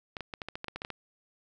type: clicks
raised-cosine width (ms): 0.3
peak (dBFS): -21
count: 12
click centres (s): 0.168 / 0.207 / 0.338 / 0.418 / 0.486 / 0.555 / 0.644 / 0.683 / 0.76 / 0.819 / 0.849 / 0.903
effects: none